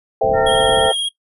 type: chord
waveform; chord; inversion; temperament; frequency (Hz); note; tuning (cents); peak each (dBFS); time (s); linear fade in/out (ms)
sine; A minor seventh; none; equal with one note detuned; 447.2 / 523.3 / 659.3 / 784; A4 / C5 / E5 / G5; +28 / 0 / 0 / 0; -18; 0.21-0.92; 5
type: low-pass noise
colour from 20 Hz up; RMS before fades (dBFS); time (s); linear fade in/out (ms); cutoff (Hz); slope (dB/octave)
pink; -28; 0.23-0.89; 2; 720; 48
type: harmonic tone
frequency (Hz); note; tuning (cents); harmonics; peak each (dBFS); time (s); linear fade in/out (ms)
457.3; A#4; -33; 2 / 3 / 4; -25 / -25 / -25; 0.33-0.94; 50
type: tone with vibrato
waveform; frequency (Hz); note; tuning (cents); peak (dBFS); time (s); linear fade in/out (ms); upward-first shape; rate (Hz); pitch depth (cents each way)
square; 3259; G#7; -33; -18; 0.46-1.09; 10; sine; 17; 28
effects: noise-tail reverb RT60 0.1 s tail -19 dB re dry + resampled to 24000 Hz